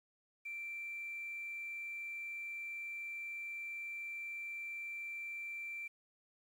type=tone; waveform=sine; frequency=2349 Hz; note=D7; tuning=in tune; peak=-40 dBFS; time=0.45-5.88 s; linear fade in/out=10 ms; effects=tanh soft clip ceiling -37 dBFS + 11-bit